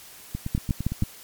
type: two click trains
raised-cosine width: 5 ms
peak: -16 / -10 dBFS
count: 7 / 4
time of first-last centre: 0.35-1.034 / 0.55-1.024 s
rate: 8.77 / 6.33 Hz
effects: white hiss -46 dBFS RMS until 1.23 s + MP3 96 kbps